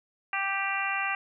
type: harmonic tone with a mistuned harmonic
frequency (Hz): 392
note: G4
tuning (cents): 0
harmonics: 2 / 3 / 4 / 5 / 6 / 7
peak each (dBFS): -34 / -34 / -34 / -34 / -34 / -34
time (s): 0.33-1.15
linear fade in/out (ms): 2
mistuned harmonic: 6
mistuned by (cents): +18
effects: none